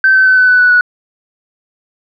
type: tone with pitch steps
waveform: sine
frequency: 1547 / 1533.7 / 1520.4 / 1507.3 / 1494.3 / 1481.4 / 1468.6 Hz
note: G6 / G6 / F#6 / F#6 / F#6 / F#6 / F#6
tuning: -23 / -38 / +47 / +32 / +17 / +2 / -13 cents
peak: -4 dBFS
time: 0.04-0.81 s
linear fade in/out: 2 ms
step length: 110 ms
effects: tanh soft clip ceiling 0 dBFS